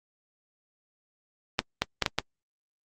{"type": "clicks", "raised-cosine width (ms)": 0.2, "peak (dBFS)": -5, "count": 5, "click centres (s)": [1.591, 1.82, 2.023, 2.062, 2.186], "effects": ["Opus 32 kbps"]}